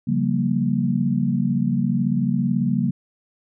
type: chord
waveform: sine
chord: G half-diminished seventh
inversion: second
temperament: equal with one note detuned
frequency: 138.59 / 174.61 / 192.63 / 233.1 Hz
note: Db3 / F3 / G3 / Bb3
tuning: 0 / 0 / -30 / 0 cents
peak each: -24 / -26 / -23 / -22 dBFS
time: 0.07-2.91 s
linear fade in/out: 10 ms
effects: none